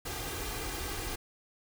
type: noise with comb filter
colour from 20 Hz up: pink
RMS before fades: -37 dBFS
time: 0.05-1.16 s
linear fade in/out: 10 ms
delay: 2.5 ms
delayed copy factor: +0.65
effects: none